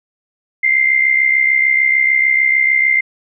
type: tone with amplitude modulation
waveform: sine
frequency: 2093 Hz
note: C7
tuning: in tune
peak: -7 dBFS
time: 0.63-3.01 s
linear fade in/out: 10 ms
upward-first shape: sine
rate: 66.7 Hz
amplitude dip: 65%
effects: none